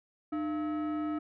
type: tone with frequency modulation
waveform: sine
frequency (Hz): 302.9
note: D#4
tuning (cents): -46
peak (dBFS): -28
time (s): 0.32-1.19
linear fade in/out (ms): 10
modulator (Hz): 990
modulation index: 0.54
effects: tanh soft clip ceiling -29 dBFS